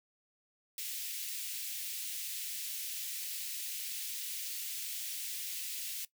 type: high-pass noise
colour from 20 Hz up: white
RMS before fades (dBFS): -40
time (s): 0.78-6.05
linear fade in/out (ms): 2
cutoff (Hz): 2300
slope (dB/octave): 24
effects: noise-tail reverb RT60 0.1 s tail -18 dB re dry